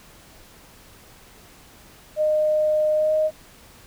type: tone with pitch glide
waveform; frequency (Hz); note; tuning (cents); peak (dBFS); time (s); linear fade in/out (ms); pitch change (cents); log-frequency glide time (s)
sine; 613 to 621.2; D#5 to D#5; -26 to -3; -17; 2.16-3.31; 50; +23; 2.95-3.13
effects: pink hiss -49 dBFS RMS until 3.86 s